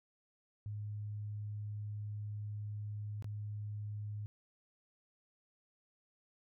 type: tone with dropouts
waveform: sine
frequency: 104.6 Hz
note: G#2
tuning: 13 cents sharp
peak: -39 dBFS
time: 0.66-4.26 s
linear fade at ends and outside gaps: 0 ms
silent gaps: 3.224-3.244 s
effects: none